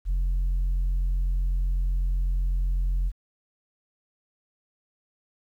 sine tone, 44 Hz, F1, 14 cents sharp, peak -19 dBFS, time 0.05-3.12 s, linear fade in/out 50 ms, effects tanh soft clip ceiling -21 dBFS + 10-bit

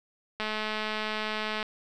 click train, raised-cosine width 0.3 ms, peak -16 dBFS, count 265, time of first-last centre 0.4-1.628 s, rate 215 Hz, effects none

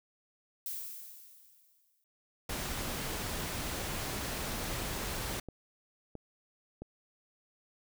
violet noise with exponential decay, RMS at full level -37 dBFS, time 0.66-2.04 s, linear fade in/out 1 ms, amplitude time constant 300 ms
pink noise, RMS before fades -37 dBFS, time 2.49-5.4 s, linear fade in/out 5 ms
click train, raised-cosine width 2 ms, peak -29 dBFS, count 4, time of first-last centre 4.82-6.82 s, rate 1.5 Hz
effects none

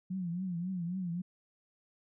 sine tone with vibrato, 178.8 Hz, F3, 41 cents sharp, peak -33 dBFS, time 0.1-1.22 s, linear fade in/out 10 ms, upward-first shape triangle, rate 3.7 Hz, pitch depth 130 cents each way, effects none

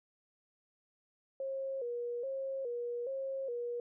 sine tone with vibrato, 508 Hz, B4, 49 cents sharp, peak -35 dBFS, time 1.4-3.8 s, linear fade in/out 2 ms, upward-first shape square, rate 1.2 Hz, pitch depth 100 cents each way, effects none

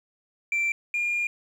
sine tone pair in turn, 2349 / 2412 Hz, D7 / D7, 0 / +46 cents, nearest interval unison, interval 46 cents, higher second, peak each -20 / -22 dBFS, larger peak first, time 0.52-0.72 / 0.94-1.27 s, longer second, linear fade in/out 2 ms, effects tanh soft clip ceiling -21 dBFS + 9-bit

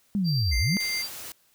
sine linear two-way sweep, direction down then up, 210 to 51.91 to 210 Hz, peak -22 dBFS, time 0.15-0.77 s, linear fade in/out 0 ms, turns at 0.58 s
triangle tone with tremolo, 4699 Hz, D8, in tune, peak -27 dBFS, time 0.24-1.09 s, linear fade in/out 50 ms, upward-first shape sine, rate 8.8 Hz, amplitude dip 25%
square tone, 2093 Hz, C7, in tune, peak -30 dBFS, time 0.51-1.03 s, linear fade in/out 20 ms
white noise, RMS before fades -39 dBFS, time 0.8-1.32 s, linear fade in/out 2 ms
effects white hiss -64 dBFS RMS until 1.54 s

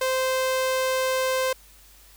sawtooth tone, 520 Hz, C5, 11 cents flat, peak -18 dBFS, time 0.01-1.53 s, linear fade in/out 5 ms, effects added 50 Hz sine -53 dBFS peak until 2.16 s + white hiss -53 dBFS RMS until 2.16 s

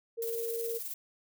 sine tone, 460.5 Hz, A#4, 21 cents flat, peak -33 dBFS, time 0.17-0.79 s, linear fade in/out 20 ms
violet noise with tremolo, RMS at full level -38 dBFS, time 0.22-0.94 s, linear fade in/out 2 ms, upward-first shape square, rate 19 Hz, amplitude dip 40%
effects none

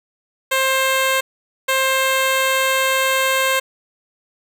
10% pulse tone bursts at uneven times, 529 Hz, C5, 19 cents sharp, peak -7 dBFS, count 2, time 0.51-1.21 / 1.68-3.6 s, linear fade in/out 10 ms, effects none

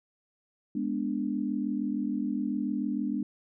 sine chord, G# diminished, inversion none, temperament equal, 207.7 / 246.9 / 293.7 Hz, G#3 / B3 / D4, 0 / 0 / 0 cents, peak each -32 dBFS, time 0.75-3.23 s, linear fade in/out 5 ms, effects none

